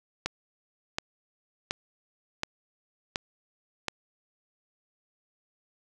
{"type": "click train", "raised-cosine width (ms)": 0.2, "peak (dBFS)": -11, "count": 6, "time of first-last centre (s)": [0.26, 3.883], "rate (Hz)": 1.38, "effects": []}